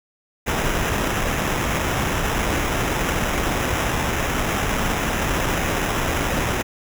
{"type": "noise with sample-and-hold", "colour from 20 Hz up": "pink", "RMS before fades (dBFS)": -22, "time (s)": [0.46, 6.63], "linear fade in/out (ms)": 20, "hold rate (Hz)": 4410, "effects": []}